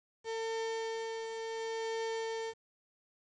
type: tone with tremolo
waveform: 35% pulse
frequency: 450.5 Hz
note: A4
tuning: 41 cents sharp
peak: -32 dBFS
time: 0.24-2.54 s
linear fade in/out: 50 ms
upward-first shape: triangle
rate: 0.7 Hz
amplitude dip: 45%
effects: resampled to 16000 Hz + 10-bit